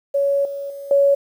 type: tone with level steps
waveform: sine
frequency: 560 Hz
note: C#5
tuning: 18 cents sharp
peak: -15 / -25 / -30 / -11 dBFS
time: 0.14-1.15 s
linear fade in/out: 10 ms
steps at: 0.45 / 0.7 / 0.91 s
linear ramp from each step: 2 ms
effects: 8-bit